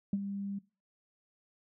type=tone with ADSR envelope; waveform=sine; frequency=199 Hz; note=G3; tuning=26 cents sharp; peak=-24 dBFS; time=0.13-0.59 s; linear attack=3 ms; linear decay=37 ms; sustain=-11 dB; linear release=9 ms; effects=noise-tail reverb RT60 0.3 s tail -20 dB re dry + tanh soft clip ceiling -22 dBFS